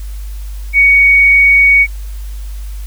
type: tone with frequency modulation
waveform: sine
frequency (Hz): 2238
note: C#7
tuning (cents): +16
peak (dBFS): -4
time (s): 0.73-1.87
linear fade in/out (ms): 50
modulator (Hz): 25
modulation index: 0.25
effects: added 50 Hz sine -21 dBFS peak until 2.86 s + white hiss -41 dBFS RMS until 2.86 s